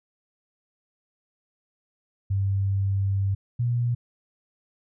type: tone pair in turn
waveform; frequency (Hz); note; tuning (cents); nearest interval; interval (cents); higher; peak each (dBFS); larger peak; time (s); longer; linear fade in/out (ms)
sine; 98 / 120.26; G2 / B2; 0 / -46; major third; 354; second; -21; neither; 2.3-3.35 / 3.59-3.95; first; 10
effects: none